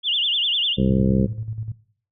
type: tone with vibrato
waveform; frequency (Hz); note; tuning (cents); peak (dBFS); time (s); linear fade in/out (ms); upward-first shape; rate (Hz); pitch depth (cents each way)
sine; 3159; G7; +13; -18; 0.03-0.77; 50; sine; 10; 210
type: harmonic tone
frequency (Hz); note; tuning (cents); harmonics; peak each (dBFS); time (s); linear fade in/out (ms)
65.41; C2; 0; 1 / 2 / 3 / 4 / 5 / 6 / 7 / 8; -26 / -22 / -19 / -28 / -29 / -30 / -29 / -30; 0.77-1.27; 20
type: tone with tremolo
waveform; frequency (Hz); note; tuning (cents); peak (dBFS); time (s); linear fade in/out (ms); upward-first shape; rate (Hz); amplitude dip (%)
sine; 110; A2; 0; -24; 0.88-1.72; 5; square; 10; 60
effects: noise-tail reverb RT60 0.5 s tail -18 dB re dry